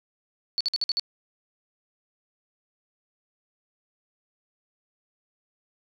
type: tone bursts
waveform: sine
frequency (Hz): 4462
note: C#8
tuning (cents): +11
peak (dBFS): -22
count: 6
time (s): 0.58-0.996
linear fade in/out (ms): 0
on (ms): 26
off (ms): 52
effects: none